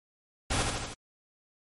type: noise with echo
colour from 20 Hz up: pink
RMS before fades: -28 dBFS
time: 0.5-0.63 s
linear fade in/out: 10 ms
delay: 78 ms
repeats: 4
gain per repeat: -3 dB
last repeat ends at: 0.942 s
effects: MP3 48 kbps